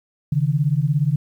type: beating tone pair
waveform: sine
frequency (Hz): 138.1 / 155.1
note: C#3 / D#3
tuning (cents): -6 / -5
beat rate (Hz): 17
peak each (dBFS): -19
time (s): 0.32-1.16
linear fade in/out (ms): 5
effects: 9-bit